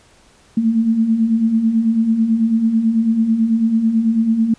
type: beating tone pair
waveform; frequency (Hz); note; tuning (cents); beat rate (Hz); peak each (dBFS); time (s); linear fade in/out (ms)
sine; 217.9 / 227; A3 / A#3; -17 / -46; 9.1; -21 / -13; 0.57-4.54; 5
effects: pink hiss -51 dBFS RMS until 4.58 s + resampled to 22050 Hz